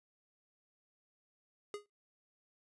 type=tone with exponential decay; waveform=square; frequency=413 Hz; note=G#4; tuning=10 cents flat; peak=-37 dBFS; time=1.74-1.86 s; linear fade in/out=1 ms; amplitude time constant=26 ms; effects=noise-tail reverb RT60 0.2 s tail -22 dB re dry + resampled to 24000 Hz